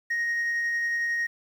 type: tone with tremolo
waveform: sine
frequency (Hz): 1871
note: A#6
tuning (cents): +6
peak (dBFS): -21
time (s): 0.1-1.27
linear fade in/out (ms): 10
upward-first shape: sine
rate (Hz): 11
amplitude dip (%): 25
effects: tanh soft clip ceiling -23 dBFS + 9-bit